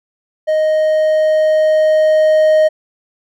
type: tone with level ramp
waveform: triangle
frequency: 622.3 Hz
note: D#5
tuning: in tune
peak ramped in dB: -9 to -5 dBFS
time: 0.47-2.69 s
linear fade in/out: 20 ms
effects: none